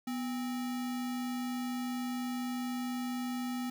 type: tone with sample-and-hold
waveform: sine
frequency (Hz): 247.1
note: B3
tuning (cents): +1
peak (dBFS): -33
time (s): 0.07-3.7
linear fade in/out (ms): 5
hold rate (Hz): 1050
effects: none